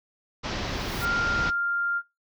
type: low-pass noise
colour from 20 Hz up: pink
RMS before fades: -31 dBFS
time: 0.43-1.51 s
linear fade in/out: 20 ms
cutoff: 5900 Hz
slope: 48 dB/octave
type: noise with exponential growth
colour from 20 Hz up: blue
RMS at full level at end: -37 dBFS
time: 0.45-1.05 s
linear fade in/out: 2 ms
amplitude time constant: 130 ms
type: tone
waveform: sine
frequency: 1396.9 Hz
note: F6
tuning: in tune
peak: -24 dBFS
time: 1-2.02 s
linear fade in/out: 50 ms
effects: noise-tail reverb RT60 0.2 s tail -18 dB re dry